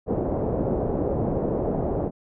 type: low-pass noise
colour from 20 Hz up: white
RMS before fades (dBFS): -25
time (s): 0.06-2.11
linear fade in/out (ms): 50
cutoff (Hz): 590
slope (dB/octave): 24
effects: none